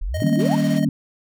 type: exponential sweep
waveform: sine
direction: up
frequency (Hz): 32.11 to 986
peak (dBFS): -22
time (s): 0.01-0.56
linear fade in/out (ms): 10
type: tone with tremolo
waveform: square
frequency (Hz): 622.3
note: D#5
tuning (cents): 0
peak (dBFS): -26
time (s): 0.14-0.85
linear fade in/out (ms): 5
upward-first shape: square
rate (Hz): 16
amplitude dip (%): 50
type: chord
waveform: sine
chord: Eb dominant seventh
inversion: none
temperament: equal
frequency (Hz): 155.56 / 196 / 233.1 / 277.2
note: Eb3 / G3 / Bb3 / Db4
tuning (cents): 0 / 0 / 0 / 0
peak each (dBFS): -22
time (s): 0.22-0.89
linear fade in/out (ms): 2
type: band-pass noise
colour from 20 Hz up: pink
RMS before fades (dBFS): -39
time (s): 0.39-0.79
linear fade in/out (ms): 10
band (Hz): 550 to 6700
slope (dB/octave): 12
effects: none